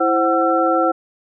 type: tone cluster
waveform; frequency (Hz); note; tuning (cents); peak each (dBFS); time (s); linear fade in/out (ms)
sine; 331.4 / 526 / 744 / 1344; E4 / C5 / F#5 / E6; +9 / +9 / +9 / +33; -19; 0-0.92; 10
effects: none